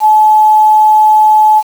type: tone with quantisation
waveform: sine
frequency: 859 Hz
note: A5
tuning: 42 cents flat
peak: -3 dBFS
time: 0-1.63 s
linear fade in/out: 50 ms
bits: 5
effects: none